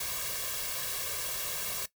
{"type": "noise with comb filter", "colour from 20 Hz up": "white", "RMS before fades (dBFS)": -35, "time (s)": [0, 1.86], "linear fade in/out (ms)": 5, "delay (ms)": 1.8, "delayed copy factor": 0.75, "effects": ["noise-tail reverb RT60 0.1 s tail -17 dB re dry"]}